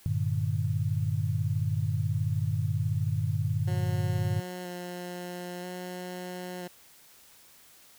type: chord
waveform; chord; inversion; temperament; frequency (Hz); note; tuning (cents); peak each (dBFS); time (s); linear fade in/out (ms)
sine; G minor; none; equal with one note detuned; 98 / 116.54 / 150.44; G2 / Bb2 / D3; 0 / 0 / +42; -29 / -30 / -31; 0.06-4.4; 0
type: tone with vibrato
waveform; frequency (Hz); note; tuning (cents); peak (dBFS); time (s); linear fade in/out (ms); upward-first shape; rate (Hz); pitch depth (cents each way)
15% pulse; 179.3; F3; +46; -30; 3.67-6.68; 10; square; 0.51; 13
effects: white hiss -56 dBFS RMS until 7.98 s